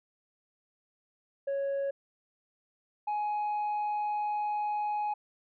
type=tone pair in turn; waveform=sine; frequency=554 / 837.3 Hz; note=C#5 / G#5; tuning=-1 / +14 cents; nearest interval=perfect fifth; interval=715 cents; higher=second; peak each=-26 dBFS; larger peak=neither; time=1.47-1.91 / 3.07-5.14 s; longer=second; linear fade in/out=10 ms; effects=tanh soft clip ceiling -28 dBFS